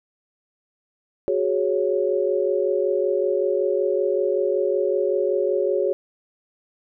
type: chord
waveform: sine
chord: F# suspended second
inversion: none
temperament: equal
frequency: 370 / 415.3 / 554.4 Hz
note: F#4 / G#4 / C#5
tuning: 0 / 0 / 0 cents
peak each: -23 dBFS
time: 1.28-5.93 s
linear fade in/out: 0 ms
effects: none